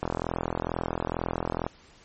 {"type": "click train", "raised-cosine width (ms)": 1, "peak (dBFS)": -13, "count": 70, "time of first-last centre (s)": [0.03, 1.665], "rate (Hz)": 42.2, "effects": ["pink hiss -55 dBFS RMS until 2.04 s", "MP3 32 kbps"]}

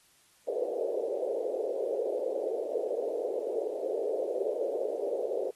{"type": "band-pass noise", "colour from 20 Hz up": "pink", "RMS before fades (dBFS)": -32, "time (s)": [0.47, 5.51], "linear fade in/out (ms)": 10, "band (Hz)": [400, 590], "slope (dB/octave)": 48, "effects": ["white hiss -64 dBFS RMS until 5.55 s", "AAC 32 kbps"]}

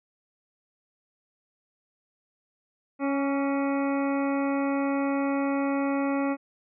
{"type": "harmonic tone with a mistuned harmonic", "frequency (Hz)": 277.2, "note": "C#4", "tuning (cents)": 0, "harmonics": [1, 2, 3, 4, 5, 7, 8, 9], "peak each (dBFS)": [-25, -31, -35, -37, -39, -42, -43, -44], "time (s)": [2.99, 6.37], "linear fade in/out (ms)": 50, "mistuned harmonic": 4, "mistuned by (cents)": 27, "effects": []}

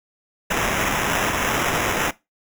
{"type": "noise with sample-and-hold", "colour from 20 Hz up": "violet", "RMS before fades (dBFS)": -22, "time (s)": [0.5, 2.11], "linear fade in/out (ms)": 10, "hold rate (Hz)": 4410, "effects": ["noise-tail reverb RT60 0.2 s tail -18 dB re dry"]}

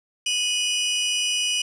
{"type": "tone pair together", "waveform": "sawtooth", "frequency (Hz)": [2489, 2940], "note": ["D#7", "F#7"], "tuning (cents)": [0, -12], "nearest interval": "minor third", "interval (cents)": 288, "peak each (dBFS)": [-24, -19], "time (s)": [0.26, 1.62], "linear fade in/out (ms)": 5, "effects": ["resampled to 22050 Hz", "8-bit"]}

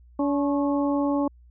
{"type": "harmonic tone with a mistuned harmonic", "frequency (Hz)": 285, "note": "C#4", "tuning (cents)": 48, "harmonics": [1, 2, 3, 4], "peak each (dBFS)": [-22, -28, -32, -34], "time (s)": [0.19, 1.28], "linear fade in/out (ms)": 5, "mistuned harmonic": 4, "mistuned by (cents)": -71, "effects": ["added 60 Hz sine -49 dBFS peak until 1.5 s"]}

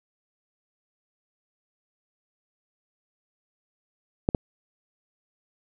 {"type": "clicks", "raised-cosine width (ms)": 2, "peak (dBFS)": -7, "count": 2, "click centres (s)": [4.289, 4.348], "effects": []}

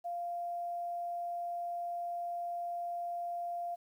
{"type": "tone", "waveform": "sine", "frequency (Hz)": 695, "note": "F5", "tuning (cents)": -9, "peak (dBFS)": -35, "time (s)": [0.04, 3.76], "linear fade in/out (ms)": 20, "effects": ["11-bit"]}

